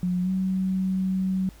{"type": "tone with pitch glide", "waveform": "sine", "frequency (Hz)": [180, 188.3], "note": ["F#3", "F#3"], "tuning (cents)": [-47, 31], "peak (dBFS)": -22, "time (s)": [0.03, 1.49], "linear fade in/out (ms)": 0, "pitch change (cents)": 78, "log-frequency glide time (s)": [0.22, 0.3], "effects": ["added 54 Hz sine -47 dBFS peak until 1.6 s", "pink hiss -54 dBFS RMS until 1.6 s"]}